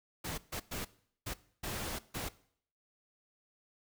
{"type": "noise bursts at uneven times", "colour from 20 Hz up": "pink", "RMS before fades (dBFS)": -39, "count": 6, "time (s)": [[0.24, 0.38], [0.52, 0.6], [0.71, 0.85], [1.26, 1.34], [1.63, 1.99], [2.14, 2.29]], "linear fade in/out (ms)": 10, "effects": ["noise-tail reverb RT60 0.6 s tail -19 dB re dry"]}